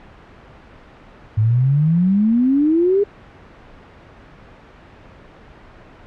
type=exponential sweep; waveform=sine; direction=up; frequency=104.3 to 415.1 Hz; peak=-12 dBFS; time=1.37-3.04 s; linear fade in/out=10 ms; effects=pink hiss -43 dBFS RMS until 6.06 s + low-pass 2000 Hz 12 dB/octave